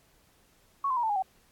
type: tone with pitch steps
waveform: sine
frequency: 1109 / 1028.8 / 954.4 / 885.3 / 821.3 / 761.9 Hz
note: C#6 / C6 / A#5 / A5 / G#5 / G5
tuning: 0 / -30 / +41 / +10 / -20 / -49 cents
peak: -25 dBFS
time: 0.84-1.224 s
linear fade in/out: 5 ms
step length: 64 ms
effects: pink hiss -64 dBFS RMS until 1.51 s + AAC 64 kbps